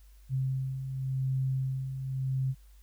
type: beating tone pair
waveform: sine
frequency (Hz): 131.5 / 132.4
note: C3 / C3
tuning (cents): +9 / +21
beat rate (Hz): 0.9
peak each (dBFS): -37 / -29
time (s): 0.29-2.55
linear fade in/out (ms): 50
effects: added 50 Hz sine -52 dBFS peak until 2.82 s + white hiss -67 dBFS RMS until 2.82 s